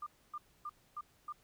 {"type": "tone bursts", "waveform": "sine", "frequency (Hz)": 1200, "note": "D6", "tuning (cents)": 37, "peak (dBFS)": -39, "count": 5, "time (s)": [0.02, 1.325], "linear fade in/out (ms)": 5, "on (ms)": 45, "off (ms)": 270, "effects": ["pink hiss -69 dBFS RMS until 1.43 s"]}